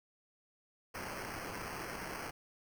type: noise with sample-and-hold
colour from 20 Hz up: violet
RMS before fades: -43 dBFS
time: 0.94-2.31 s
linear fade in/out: 10 ms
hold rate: 3675 Hz
effects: none